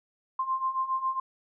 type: beating tone pair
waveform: sine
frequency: 1046.5 / 1053.8 Hz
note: C6 / C6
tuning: 0 / +12 cents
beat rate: 7.3 Hz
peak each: -32 / -28 dBFS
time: 0.39-1.2 s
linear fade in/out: 5 ms
effects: none